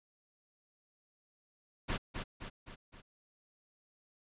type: noise with echo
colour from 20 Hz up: pink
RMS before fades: -34 dBFS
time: 1.88-1.98 s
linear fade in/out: 20 ms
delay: 260 ms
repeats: 4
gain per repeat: -5 dB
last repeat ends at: 3.02 s
effects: resampled to 8000 Hz